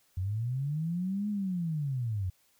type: linear two-way sweep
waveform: sine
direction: up then down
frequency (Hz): 87.9 to 211.1 to 87.9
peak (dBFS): -29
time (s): 0.17-2.3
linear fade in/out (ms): 5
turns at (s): 1.29
effects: white hiss -68 dBFS RMS until 2.59 s